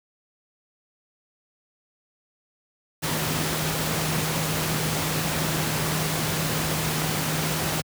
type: tone in noise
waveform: sine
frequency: 156.4 Hz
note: D#3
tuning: 9 cents sharp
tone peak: -28 dBFS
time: 3.02-7.82 s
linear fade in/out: 20 ms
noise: pink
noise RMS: -26 dBFS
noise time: 3.02-7.82 s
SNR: -5 dB
effects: high-pass 100 Hz 12 dB/octave